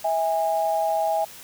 sine tone pair together, 650 / 819 Hz, E5 / G#5, -24 / -24 cents, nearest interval major third, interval 400 cents, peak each -23 / -23 dBFS, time 0.04-1.25 s, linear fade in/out 10 ms, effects white hiss -43 dBFS RMS until 1.43 s

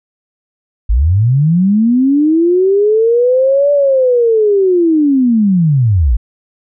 sine linear two-way sweep, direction up then down, 47.31 to 581 to 48.39 Hz, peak -7 dBFS, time 0.89-6.17 s, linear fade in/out 10 ms, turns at 3.72 s, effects none

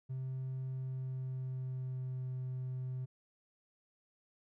triangle tone with pitch glide, 130.81 to 128.56 Hz, C3 to C3, 0 to -30 cents, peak -34 dBFS, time 0.09-3.06 s, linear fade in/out 20 ms, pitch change -30 cents, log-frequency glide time 0.7-2.28 s, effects tanh soft clip ceiling -32 dBFS

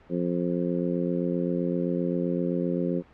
harmonic tone, 87.7 Hz, F2, 8 cents sharp, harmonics 2 / 3 / 4 / 5 / 6, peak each -28 / -30 / -31 / -34 / -33 dBFS, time 0.09-3.03 s, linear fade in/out 50 ms, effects pink hiss -55 dBFS RMS until 3.13 s + low-pass 2000 Hz 12 dB/octave

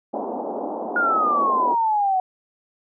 white band-pass noise, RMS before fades -28 dBFS, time 0.13-1.75 s, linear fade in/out 10 ms, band 220 to 880 Hz, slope 48 dB/octave
sine exponential sweep, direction down, 1443 to 737 Hz, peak -17 dBFS, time 0.96-2.2 s, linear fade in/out 2 ms
effects none

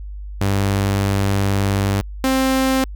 sawtooth tone pair in turn, 99 / 263.7 Hz, G2 / C4, +18 / +14 cents, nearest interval octave + perfect fourth, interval 1696 cents, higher second, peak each -12 / -11 dBFS, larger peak second, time 0.41-2.01 / 2.24-2.84 s, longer first, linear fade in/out 0 ms, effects added 50 Hz sine -28 dBFS peak until 2.95 s

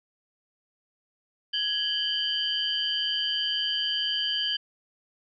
sine tone cluster, 1666 / 2959 / 3119 / 4715 Hz, G#6 / F#7 / G7 / D8, +5 / -1 / -9 / +6 cents, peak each -36 / -31 / -27 / -35 dBFS, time 1.53-4.57 s, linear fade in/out 10 ms, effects none

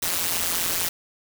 white noise with amplitude modulation, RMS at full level -21 dBFS, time 0.02-0.89 s, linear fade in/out 5 ms, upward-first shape sine, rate 173 Hz, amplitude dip 95%, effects none

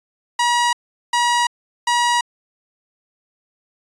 sawtooth tone bursts, 960 Hz, B5, 49 cents flat, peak -11 dBFS, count 3, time 0.39-2.21 s, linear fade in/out 5 ms, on 340 ms, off 400 ms, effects resampled to 22050 Hz

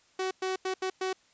sawtooth tone bursts at uneven times, 375.9 Hz, F#4, 27 cents sharp, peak -25 dBFS, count 5, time 0.19-0.31 / 0.42-0.56 / 0.65-0.74 / 0.82-0.9 / 1.01-1.13 s, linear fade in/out 5 ms, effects white hiss -64 dBFS RMS until 1.33 s + resampled to 16000 Hz

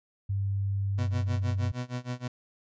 sine tone with pitch glide, 98.7 to 96.61 Hz, G2 to G2, +12 to -25 cents, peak -26 dBFS, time 0.29-1.72 s, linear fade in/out 10 ms, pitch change -37 cents, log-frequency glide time 0.96-1.1 s
30% pulse tone with tremolo, 124.1 Hz, B2, 9 cents sharp, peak -27 dBFS, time 0.98-2.28 s, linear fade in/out 5 ms, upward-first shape sine, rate 6.4 Hz, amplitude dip 95%
effects resampled to 16000 Hz

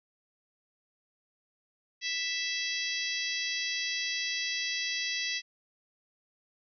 harmonic tone with a mistuned harmonic, 659.3 Hz, E5, in tune, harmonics 3 / 4 / 5 / 6 / 7 / 8 / 9, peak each -36 / -37 / -38 / -39 / -39 / -40 / -41 dBFS, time 2.01-5.42 s, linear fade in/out 50 ms, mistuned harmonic 7, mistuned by +26 cents, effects none

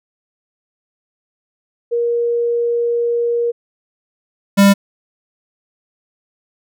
sine / square tone pair in turn, 472.5 / 199.01 Hz, A#4 / G3, +23 / +26 cents, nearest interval octave + minor third, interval 1497 cents, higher first, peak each -14 / -7 dBFS, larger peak second, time 1.91-3.52 / 4.57-4.74 s, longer first, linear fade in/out 20 ms, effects none

